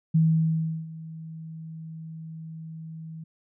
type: tone with ADSR envelope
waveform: sine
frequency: 160.8 Hz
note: E3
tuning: 43 cents flat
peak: -16 dBFS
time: 0.14-3.24 s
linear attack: 12 ms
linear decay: 710 ms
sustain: -20 dB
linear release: 7 ms
effects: none